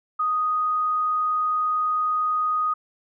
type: tone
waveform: sine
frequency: 1244.5 Hz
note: D#6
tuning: in tune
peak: -20 dBFS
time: 0.19-2.74 s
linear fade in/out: 10 ms
effects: none